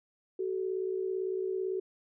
sine tone pair together, 377.3 / 435.2 Hz, F#4 / A4, +34 / -19 cents, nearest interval major second, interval 247 cents, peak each -31 / -37 dBFS, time 0.39-1.8 s, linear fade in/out 5 ms, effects none

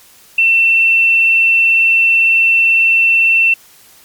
sine tone, 2691 Hz, E7, 35 cents sharp, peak -7 dBFS, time 0.38-3.54 s, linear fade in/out 5 ms, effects white hiss -44 dBFS RMS until 4.04 s + MP3 96 kbps

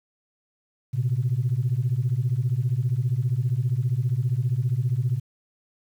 sine beating tone pair, 116.54 / 131.54 Hz, A#2 / C3, 0 / +10 cents, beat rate 15 Hz, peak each -23 dBFS, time 0.93-5.2 s, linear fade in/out 20 ms, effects tanh soft clip ceiling -15 dBFS + 9-bit

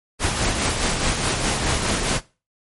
pink noise with tremolo, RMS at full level -20 dBFS, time 0.19-2.21 s, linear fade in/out 50 ms, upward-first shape sine, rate 4.8 Hz, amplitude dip 40%, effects noise-tail reverb RT60 0.3 s tail -19 dB re dry + MP3 48 kbps

